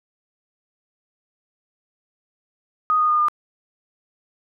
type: tone with pitch steps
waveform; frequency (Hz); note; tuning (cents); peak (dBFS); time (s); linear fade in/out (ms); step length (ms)
sine; 1244.5 / 1232.3 / 1220.3 / 1208.4; D#6 / D#6 / D#6 / D6; 0 / -17 / -34 / +49; -15; 2.9-3.284; 0; 96
effects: none